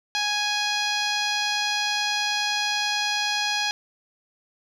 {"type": "tone with low-pass filter", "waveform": "10% pulse", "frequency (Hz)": 830.6, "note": "G#5", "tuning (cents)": 0, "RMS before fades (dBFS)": -25, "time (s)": [0.15, 3.71], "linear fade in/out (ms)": 0, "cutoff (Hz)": 5600, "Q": 1.4, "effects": []}